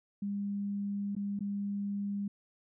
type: tone with dropouts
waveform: sine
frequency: 201.5 Hz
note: G3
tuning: 48 cents sharp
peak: -32 dBFS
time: 0.22-2.28 s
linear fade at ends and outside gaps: 5 ms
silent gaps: 1.152-1.164 / 1.392-1.406 s
effects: none